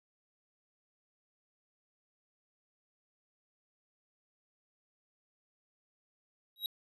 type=tone with exponential growth; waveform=square; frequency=3837 Hz; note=A#7; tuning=49 cents sharp; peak=-29 dBFS; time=6.56-6.66 s; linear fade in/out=1 ms; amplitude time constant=21 ms; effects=resampled to 32000 Hz